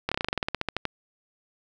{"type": "slowing click train", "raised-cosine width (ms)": 0.3, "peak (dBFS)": -10, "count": 16, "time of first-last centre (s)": [0.09, 0.853], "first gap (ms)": 26, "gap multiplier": 1.09, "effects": []}